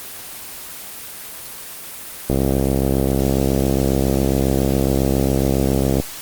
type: click train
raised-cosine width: 2 ms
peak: -4 dBFS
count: 250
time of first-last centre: 2.3-6 s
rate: 67.3 Hz
effects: white hiss -33 dBFS RMS until 6.21 s + Opus 24 kbps